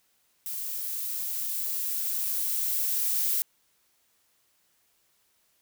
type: noise with level ramp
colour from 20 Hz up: violet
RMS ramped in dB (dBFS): -34 to -26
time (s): 0.46-3.42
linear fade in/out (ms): 0
effects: white hiss -69 dBFS RMS until 5.61 s